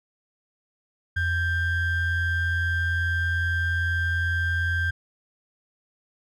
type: ring-modulated tone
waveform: triangle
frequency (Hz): 830.6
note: G#5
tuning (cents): 0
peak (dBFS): -17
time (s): 1.16-4.91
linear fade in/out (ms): 10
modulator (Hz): 745
effects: none